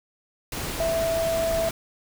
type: tone in noise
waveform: sine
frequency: 659.3 Hz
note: E5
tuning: in tune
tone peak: -22 dBFS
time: 0.8-1.69 s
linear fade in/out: 2 ms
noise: pink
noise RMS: -31 dBFS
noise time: 0.52-1.71 s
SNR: +6 dB
effects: none